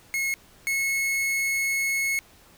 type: tone pair in turn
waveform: 45% pulse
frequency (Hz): 2171 / 2184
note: C#7 / C#7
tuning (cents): -37 / -26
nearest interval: unison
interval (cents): 11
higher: second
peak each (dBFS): -24 / -23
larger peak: second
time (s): 0.14-0.34 / 0.67-2.19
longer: second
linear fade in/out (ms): 0
effects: pink hiss -54 dBFS RMS until 2.57 s